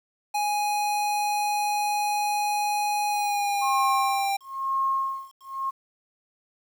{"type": "tone with pitch glide", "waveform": "square", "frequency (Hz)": [830.6, 791.3], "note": ["G#5", "G5"], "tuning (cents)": [0, 16], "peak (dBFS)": -24, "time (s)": [0.34, 4.37], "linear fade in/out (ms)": 10, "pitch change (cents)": -84, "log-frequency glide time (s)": [3.09, 3.93]}
{"type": "tone with tremolo", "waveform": "sine", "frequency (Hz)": 1077, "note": "C6", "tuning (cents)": 50, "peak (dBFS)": -21, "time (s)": [3.61, 5.71], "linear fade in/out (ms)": 20, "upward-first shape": "sine", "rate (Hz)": 1, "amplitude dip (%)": 100}
{"effects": ["9-bit"]}